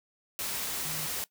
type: tone in noise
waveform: sine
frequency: 154.3 Hz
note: D#3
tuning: 14 cents flat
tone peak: -42 dBFS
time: 0.85-1.06 s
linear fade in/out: 0 ms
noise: white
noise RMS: -34 dBFS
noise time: 0.39-1.24 s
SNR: -11 dB
effects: noise-tail reverb RT60 0.1 s tail -20 dB re dry